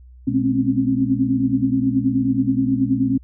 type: tone cluster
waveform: sine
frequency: 121.5 / 209.7 / 251 / 262.7 / 272.1 Hz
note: B2 / G#3 / B3 / C4 / C#4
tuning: -28 / +17 / +28 / +7 / -32 cents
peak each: -25 / -26 / -26 / -20 / -20 dBFS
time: 0.27-3.18 s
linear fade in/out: 10 ms
effects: added 62 Hz sine -41 dBFS peak until 3.23 s